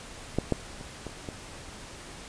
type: clicks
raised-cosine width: 2 ms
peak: -11 / -10 / -29 / -22 / -22 dBFS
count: 5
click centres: 0.386 / 0.523 / 0.811 / 1.067 / 1.288 s
effects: pink hiss -44 dBFS RMS until 2.28 s + resampled to 22050 Hz